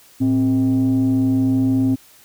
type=tone pair together; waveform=sine; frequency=110.8 / 263.5 Hz; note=A2 / C4; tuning=+13 / +12 cents; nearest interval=octave + minor third; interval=1499 cents; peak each=-19 / -13 dBFS; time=0.2-1.96 s; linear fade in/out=20 ms; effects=tanh soft clip ceiling -11 dBFS + white hiss -49 dBFS RMS until 2.24 s